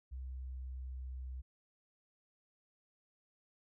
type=tone with pitch glide; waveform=sine; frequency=64.7 to 64.25 Hz; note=C2 to C2; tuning=-19 to -31 cents; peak=-40 dBFS; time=0.11-1.42 s; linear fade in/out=20 ms; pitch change=-12 cents; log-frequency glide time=0.27-0.57 s; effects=tanh soft clip ceiling -37 dBFS